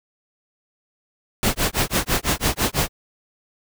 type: noise with tremolo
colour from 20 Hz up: pink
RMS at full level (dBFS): -18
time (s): 1.43-2.89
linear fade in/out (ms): 0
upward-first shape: sine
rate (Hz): 6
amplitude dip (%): 100
effects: none